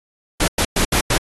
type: noise bursts at uneven times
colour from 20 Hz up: pink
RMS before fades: -17 dBFS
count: 5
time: 0.4-0.48 / 0.58-0.65 / 0.76-0.85 / 0.92-1.01 / 1.1-1.18 s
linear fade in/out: 5 ms
effects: AAC 32 kbps